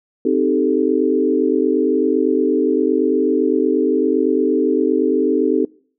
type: chord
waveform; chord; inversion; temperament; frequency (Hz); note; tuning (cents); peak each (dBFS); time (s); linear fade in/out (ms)
sine; A half-diminished seventh; first; equal; 261.6 / 311.1 / 392 / 440; C4 / Eb4 / G4 / A4; 0 / 0 / 0 / 0; -19; 0.25-5.65; 5
effects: noise-tail reverb RT60 0.5 s tail -24 dB re dry